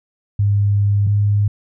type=tone pair in turn; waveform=sine; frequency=101.6 / 102.72 Hz; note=G#2 / G#2; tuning=-38 / -19 cents; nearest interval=unison; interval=19 cents; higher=second; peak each=-12 dBFS; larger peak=neither; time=0.39-1.07 / 1.07-1.48 s; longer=first; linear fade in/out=5 ms; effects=none